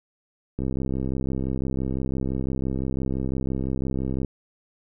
click train, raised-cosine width 3 ms, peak -15 dBFS, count 242, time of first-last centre 0.59-4.247 s, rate 65.9 Hz, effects none

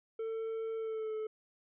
triangle tone with pitch glide, 447.6 to 434.1 Hz, A4 to A4, +30 to -23 cents, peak -33 dBFS, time 0.19-1.27 s, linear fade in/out 5 ms, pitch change -53 cents, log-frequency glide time 0.77-1.14 s, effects resampled to 8000 Hz

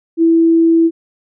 sine tone, 330 Hz, E4, 2 cents sharp, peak -7 dBFS, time 0.17-0.91 s, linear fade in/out 50 ms, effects none

